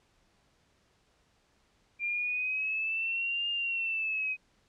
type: exponential two-way sweep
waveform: sine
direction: up then down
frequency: 2380 to 2822 to 2514 Hz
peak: -29 dBFS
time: 1.99-4.37 s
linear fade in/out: 50 ms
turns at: 3.49 s
effects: pink hiss -69 dBFS RMS until 4.68 s + low-pass 7000 Hz 12 dB/octave